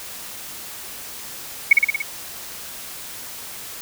sine tone with echo, 2215 Hz, C#7, 2 cents flat, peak -5 dBFS, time 1.71-1.73 s, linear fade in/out 5 ms, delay 58 ms, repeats 5, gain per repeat -3 dB, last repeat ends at 2.02 s, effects white hiss -35 dBFS RMS until 3.81 s

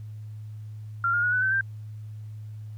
sine tone with pitch steps, 1381 / 1418.2 / 1456.4 / 1495.6 / 1535.9 / 1577.2 Hz, F6 / F6 / F#6 / F#6 / G6 / G6, -20 / +26 / -28 / +18 / -36 / +10 cents, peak -21 dBFS, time 1.04-1.61 s, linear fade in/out 2 ms, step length 95 ms, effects added 107 Hz sine -36 dBFS peak until 2.77 s + pink hiss -65 dBFS RMS until 2.77 s

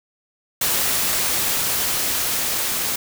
white noise with level ramp, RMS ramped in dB -20 to -23 dBFS, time 0.61-2.96 s, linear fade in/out 5 ms, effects none

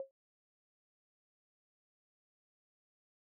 sine tone with exponential decay, 539 Hz, C#5, 49 cents flat, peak -34 dBFS, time 0-0.11 s, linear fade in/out 1 ms, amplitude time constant 22 ms, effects none

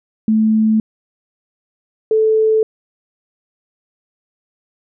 sine tone pair in turn, 218.5 / 437.9 Hz, A3 / A4, -12 / -8 cents, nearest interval octave, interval 1204 cents, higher second, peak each -10 / -10 dBFS, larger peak neither, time 0.28-0.8 / 2.11-2.63 s, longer neither, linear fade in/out 2 ms, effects none

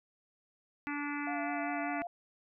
harmonic tone, 290 Hz, D4, 22 cents flat, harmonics 1 / 3 / 4 / 5 / 6 / 7 / 8 / 9, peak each -37 / -44 / -45 / -43 / -47 / -43 / -47 / -48 dBFS, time 0.87-2.02 s, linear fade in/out 0 ms
sine tone with vibrato, 698.5 Hz, F5, in tune, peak -37 dBFS, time 1.27-2.07 s, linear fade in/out 2 ms, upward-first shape triangle, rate 5.1 Hz, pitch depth 57 cents each way
effects none

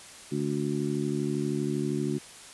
harmonic tone, 72.7 Hz, D2, 17 cents flat, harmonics 2 / 3 / 4 / 5, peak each -32 / -32 / -32 / -32 dBFS, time 0.31-2.19 s, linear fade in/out 20 ms, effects white hiss -47 dBFS RMS until 2.53 s + resampled to 24000 Hz

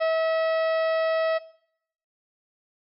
harmonic tone, 646 Hz, E5, 35 cents flat, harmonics 1 / 2 / 3 / 4 / 5 / 6 / 7 / 8, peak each -21 / -32 / -34 / -40 / -43 / -47 / -50 / -46 dBFS, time 0-1.39 s, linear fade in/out 20 ms, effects noise-tail reverb RT60 0.7 s tail -20 dB re dry

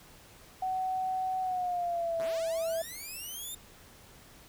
sine tone with pitch glide, 750 to 656.7 Hz, F#5 to E5, +23 to -7 cents, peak -29 dBFS, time 0.62-2.82 s, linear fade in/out 5 ms, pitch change -230 cents, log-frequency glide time 1.41-2.23 s
5% pulse linear sweep, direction up, 92.6 to 3661 Hz, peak -31 dBFS, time 2.19-3.55 s, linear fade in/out 5 ms
effects pink hiss -55 dBFS RMS until 4.48 s

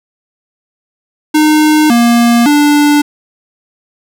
square tone with pitch steps, 306.1 / 236.1 / 293.2 Hz, D#4 / A#3 / D4, -28 / +22 / -3 cents, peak -6 dBFS, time 1.34-3.02 s, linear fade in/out 10 ms, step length 560 ms, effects none

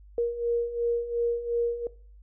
sine beating tone pair, 470 / 472.8 Hz, A#4 / A#4, +14 / +24 cents, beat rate 2.8 Hz, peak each -30 / -26 dBFS, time 0.18-1.87 s, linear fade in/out 2 ms, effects noise-tail reverb RT60 0.4 s tail -19 dB re dry + added 50 Hz sine -48 dBFS peak until 2.22 s

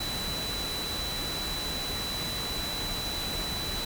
sine tone in noise, 3971 Hz, B7, 9 cents sharp, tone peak -33 dBFS, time 0-3.85 s, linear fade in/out 5 ms, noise pink, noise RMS -35 dBFS, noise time 0-3.85 s, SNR -1 dB, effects none

